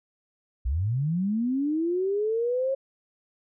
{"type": "linear sweep", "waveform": "sine", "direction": "up", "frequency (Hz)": [54.9, 545], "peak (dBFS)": -23, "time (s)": [0.65, 2.75], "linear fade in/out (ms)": 10, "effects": []}